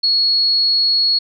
sine tone, 4340 Hz, C#8, 37 cents flat, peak -12 dBFS, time 0.03-1.19 s, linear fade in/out 10 ms, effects none

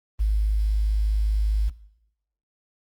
sine tone with quantisation, 52.4 Hz, G#1, 16 cents sharp, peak -18 dBFS, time 0.19-1.7 s, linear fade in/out 20 ms, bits 8, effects noise-tail reverb RT60 0.8 s tail -19 dB re dry + Opus 32 kbps

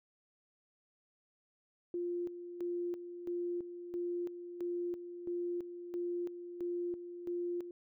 sine tone with tremolo, 349.8 Hz, F4, 3 cents sharp, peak -34 dBFS, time 1.94-7.71 s, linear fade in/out 2 ms, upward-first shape square, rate 1.5 Hz, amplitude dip 65%, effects none

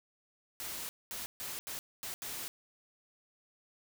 white noise bursts at uneven times, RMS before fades -41 dBFS, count 6, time 0.6-0.89 / 1.11-1.26 / 1.4-1.59 / 1.67-1.79 / 2.03-2.14 / 2.22-2.48 s, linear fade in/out 0 ms, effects none

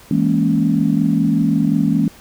sine chord, A# half-diminished seventh, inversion second, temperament equal, 164.81 / 207.7 / 233.1 / 277.2 Hz, E3 / G#3 / A#3 / C#4, 0 / 0 / 0 / 0 cents, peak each -18 dBFS, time 0.11-2.08 s, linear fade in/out 2 ms, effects tanh soft clip ceiling -2 dBFS + pink hiss -44 dBFS RMS until 2.2 s

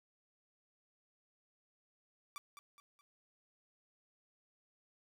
sawtooth tone with echo, 1164 Hz, D6, 16 cents flat, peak -40 dBFS, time 2.36-2.38 s, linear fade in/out 0 ms, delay 210 ms, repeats 3, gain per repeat -8 dB, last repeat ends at 3.01 s, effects none

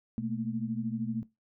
sine tone cluster, 123.5 / 219.6 / 232.6 Hz, B2 / A3 / A#3, 0 / -3 / -4 cents, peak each -39 / -33 / -35 dBFS, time 0.18-1.23 s, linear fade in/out 0 ms, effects noise-tail reverb RT60 0.2 s tail -18 dB re dry

